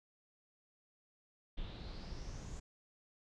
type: noise with low-pass filter sweep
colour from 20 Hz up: brown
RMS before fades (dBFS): -45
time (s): 1.57-2.6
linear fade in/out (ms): 10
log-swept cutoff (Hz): 3400 to 7300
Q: 5.7
effects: none